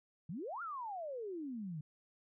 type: exponential two-way sweep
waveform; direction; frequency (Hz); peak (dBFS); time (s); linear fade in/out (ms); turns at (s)
sine; up then down; 144.6 to 1428 to 144.6; -40; 0.29-1.81; 5; 0.62
effects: none